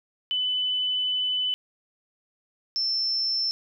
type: tone pair in turn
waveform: sine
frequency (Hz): 3004 / 5338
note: F#7 / E8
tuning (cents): +26 / +21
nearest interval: minor seventh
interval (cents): 995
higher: second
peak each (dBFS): -23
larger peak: neither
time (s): 0.31-1.54 / 2.76-3.51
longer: first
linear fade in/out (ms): 0
effects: none